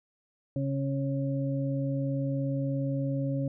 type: harmonic tone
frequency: 137.2 Hz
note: C#3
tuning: 17 cents flat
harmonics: 1 / 2 / 4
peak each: -29 / -32 / -36 dBFS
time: 0.56-3.48 s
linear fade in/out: 2 ms
effects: none